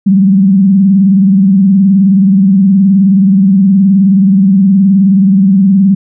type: tone with vibrato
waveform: sine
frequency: 193.5 Hz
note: G3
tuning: 22 cents flat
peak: -3 dBFS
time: 0.06-5.95 s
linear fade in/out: 10 ms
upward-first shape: sine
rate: 19 Hz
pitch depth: 100 cents each way
effects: none